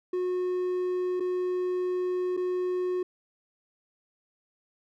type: tone with dropouts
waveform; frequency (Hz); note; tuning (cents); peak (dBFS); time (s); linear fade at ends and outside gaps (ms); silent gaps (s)
triangle; 363.5; F#4; -31; -24; 0.13-3.03; 5; 1.199-1.204 / 2.368-2.373
effects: none